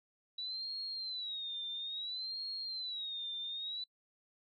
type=tone with vibrato; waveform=sine; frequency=3916 Hz; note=B7; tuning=15 cents flat; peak=-38 dBFS; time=0.38-3.84 s; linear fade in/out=5 ms; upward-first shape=sine; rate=0.59 Hz; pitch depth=150 cents each way; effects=noise-tail reverb RT60 0.1 s tail -25 dB re dry